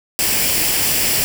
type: noise with comb filter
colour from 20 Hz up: white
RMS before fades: -17 dBFS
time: 0.19-1.24 s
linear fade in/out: 0 ms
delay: 0.39 ms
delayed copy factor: +0.5
effects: none

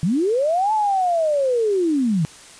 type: linear two-way sweep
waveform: sine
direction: up then down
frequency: 146.83 to 880 to 146.83 Hz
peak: -16 dBFS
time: 0.03-2.25 s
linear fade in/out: 0 ms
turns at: 0.73 s
effects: white hiss -43 dBFS RMS until 2.59 s + resampled to 22050 Hz

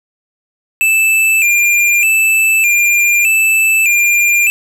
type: tone with vibrato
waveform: square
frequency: 2514 Hz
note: D#7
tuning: 17 cents sharp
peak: -9 dBFS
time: 0.81-4.5 s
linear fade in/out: 0 ms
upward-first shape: square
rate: 0.82 Hz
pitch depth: 82 cents each way
effects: none

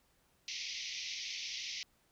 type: band-pass noise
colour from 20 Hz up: white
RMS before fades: -42 dBFS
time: 0.48-1.83 s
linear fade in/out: 0 ms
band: 2000 to 6100 Hz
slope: 96 dB/octave
effects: pink hiss -72 dBFS RMS until 2.11 s

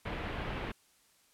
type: low-pass noise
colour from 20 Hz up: pink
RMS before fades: -38 dBFS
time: 0.05-0.72 s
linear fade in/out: 10 ms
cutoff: 3000 Hz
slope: 24 dB/octave
effects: white hiss -67 dBFS RMS until 1.33 s + low-pass 12000 Hz 12 dB/octave

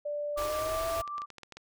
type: tone with pitch glide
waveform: sine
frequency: 587.3 to 663 Hz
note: D5 to E5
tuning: 0 to +10 cents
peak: -31 dBFS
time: 0.05-1.02 s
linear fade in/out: 10 ms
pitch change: +210 cents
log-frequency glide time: 0.36-0.89 s
type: tone with tremolo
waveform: sine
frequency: 1174.7 Hz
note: D6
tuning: in tune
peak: -33 dBFS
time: 0.36-1.26 s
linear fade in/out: 20 ms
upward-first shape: sine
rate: 5.3 Hz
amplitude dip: 35%
type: band-stop noise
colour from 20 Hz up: pink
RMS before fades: -39 dBFS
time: 0.37-1.02 s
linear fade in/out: 10 ms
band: 110 to 290 Hz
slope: 96 dB/octave
type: clicks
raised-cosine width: 0.2 ms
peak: -28 dBFS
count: 10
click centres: 0.904 / 0.984 / 1.077 / 1.181 / 1.219 / 1.303 / 1.383 / 1.433 / 1.523 / 1.57 s
effects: none

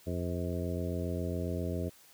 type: harmonic tone with a mistuned harmonic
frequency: 87.31 Hz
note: F2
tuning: in tune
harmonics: 1 / 2 / 3 / 4 / 5 / 6 / 7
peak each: -35 / -38 / -40 / -41 / -42 / -43 / -43 dBFS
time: 0.06-1.9 s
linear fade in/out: 20 ms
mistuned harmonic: 7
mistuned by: +63 cents
effects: white hiss -59 dBFS RMS until 2.13 s

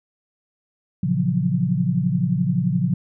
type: chord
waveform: sine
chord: Gb major seventh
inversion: first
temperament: just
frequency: 115.62 / 138.75 / 173.43 / 185 Hz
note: Bb2 / Db3 / F3 / Gb3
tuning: -14 / +2 / -12 / 0 cents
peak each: -27 / -23 / -21 / -24 dBFS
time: 1.03-2.94 s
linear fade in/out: 5 ms
effects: none

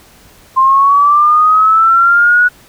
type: linear sweep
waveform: sine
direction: up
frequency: 1046.5 to 1473 Hz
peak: -5 dBFS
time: 0.56-2.49 s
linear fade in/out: 20 ms
effects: pink hiss -43 dBFS RMS until 2.68 s

